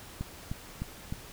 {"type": "click train", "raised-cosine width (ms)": 5, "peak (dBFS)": -21, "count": 4, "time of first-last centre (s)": [0.21, 1.125], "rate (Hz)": 3.28, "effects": ["pink hiss -48 dBFS RMS until 1.32 s"]}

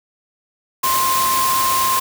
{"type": "tone in noise", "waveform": "sine", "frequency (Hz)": 1052, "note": "C6", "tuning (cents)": 9, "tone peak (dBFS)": -16, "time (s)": [0.83, 2], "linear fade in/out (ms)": 10, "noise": "white", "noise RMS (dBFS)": -21, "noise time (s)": [0.83, 2], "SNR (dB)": 2, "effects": []}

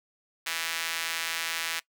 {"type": "tone with high-pass filter", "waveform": "sawtooth", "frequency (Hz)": 164.81, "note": "E3", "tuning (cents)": 0, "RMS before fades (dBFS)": -32, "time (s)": [0.46, 1.8], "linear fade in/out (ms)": 10, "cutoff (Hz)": 2000, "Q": 1.1, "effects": ["noise-tail reverb RT60 0.1 s tail -21 dB re dry"]}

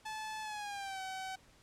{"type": "tone with pitch glide", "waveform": "sawtooth", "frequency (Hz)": [867, 759.1], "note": ["A5", "F#5"], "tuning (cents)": [-26, 44], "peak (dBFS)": -36, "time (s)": [0.05, 1.36], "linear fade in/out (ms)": 10, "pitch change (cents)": -230, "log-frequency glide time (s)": [0.42, 1.01], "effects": ["pink hiss -64 dBFS RMS until 1.62 s", "low-pass 9000 Hz 12 dB/octave"]}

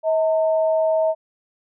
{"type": "tone pair together", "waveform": "sine", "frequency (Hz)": [639, 904.3], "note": ["D#5", "A5"], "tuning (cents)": [46, 47], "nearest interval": "tritone", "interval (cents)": 601, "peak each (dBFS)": [-16, -28], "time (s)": [0.03, 1.15], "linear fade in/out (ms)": 50, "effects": []}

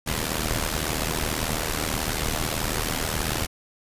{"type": "noise with amplitude modulation", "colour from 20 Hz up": "pink", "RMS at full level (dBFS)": -23, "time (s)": [0.06, 3.47], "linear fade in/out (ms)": 20, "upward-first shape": "sine", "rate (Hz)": 78.3, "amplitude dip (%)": 80, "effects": ["resampled to 32000 Hz"]}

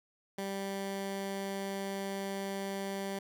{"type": "tone", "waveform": "15% pulse", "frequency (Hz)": 196, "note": "G3", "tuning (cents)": 0, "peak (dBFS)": -29, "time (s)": [0.38, 3.19], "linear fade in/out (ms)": 5, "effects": []}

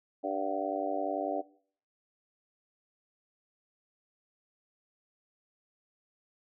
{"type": "harmonic tone with a mistuned harmonic", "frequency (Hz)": 98, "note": "G2", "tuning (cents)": 0, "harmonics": [3, 4, 5, 6, 7, 8], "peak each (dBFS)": [-36, -40, -41, -35, -37, -38], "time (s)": [0.23, 1.42], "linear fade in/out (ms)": 20, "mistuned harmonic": 8, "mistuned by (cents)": -60, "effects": ["noise-tail reverb RT60 0.5 s tail -18 dB re dry"]}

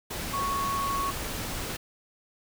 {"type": "tone in noise", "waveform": "sine", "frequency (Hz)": 1108.7, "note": "C#6", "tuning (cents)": 0, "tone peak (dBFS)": -27, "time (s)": [0.33, 1.11], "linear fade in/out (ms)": 10, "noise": "pink", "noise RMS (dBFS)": -34, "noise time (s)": [0.1, 1.77], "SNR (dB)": 4, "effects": []}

